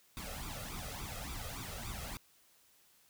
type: noise with flanger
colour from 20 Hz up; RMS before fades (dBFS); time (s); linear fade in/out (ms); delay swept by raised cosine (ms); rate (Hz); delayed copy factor
pink; -43; 0.17-2.17; 0; 0.83 to 1.57; 3.5; +0.75
effects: white hiss -67 dBFS RMS until 3.09 s